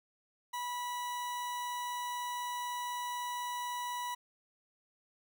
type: tone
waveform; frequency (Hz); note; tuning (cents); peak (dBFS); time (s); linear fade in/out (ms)
40% pulse; 978; B5; -17; -35; 0.53-4.15; 10
effects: 12-bit